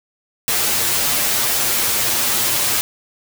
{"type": "noise with comb filter", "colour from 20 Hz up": "white", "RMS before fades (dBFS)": -18, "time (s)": [0.48, 2.81], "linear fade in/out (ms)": 0, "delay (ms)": 8.6, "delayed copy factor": 1, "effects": []}